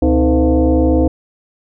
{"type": "tone with frequency modulation", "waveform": "sine", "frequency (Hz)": 123.47, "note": "B2", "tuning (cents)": 0, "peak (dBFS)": -9, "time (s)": [0.02, 1.08], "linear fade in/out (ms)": 5, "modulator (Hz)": 193, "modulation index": 2.2, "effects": []}